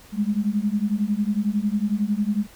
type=beating tone pair; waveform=sine; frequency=202 / 213 Hz; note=G#3 / G#3; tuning=-48 / +44 cents; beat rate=11 Hz; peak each=-23 / -23 dBFS; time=0.12-2.47 s; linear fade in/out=50 ms; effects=pink hiss -49 dBFS RMS until 2.55 s